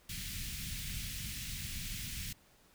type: band-stop noise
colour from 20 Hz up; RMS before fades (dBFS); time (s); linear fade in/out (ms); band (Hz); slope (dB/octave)
pink; -41; 0.09-2.33; 5; 190 to 2100; 24
effects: pink hiss -65 dBFS RMS until 2.74 s